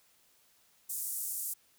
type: band-pass noise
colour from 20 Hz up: white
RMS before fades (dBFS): -37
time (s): 0.89-1.54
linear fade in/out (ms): 10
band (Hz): 7700 to 15000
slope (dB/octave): 24
effects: white hiss -67 dBFS RMS until 1.78 s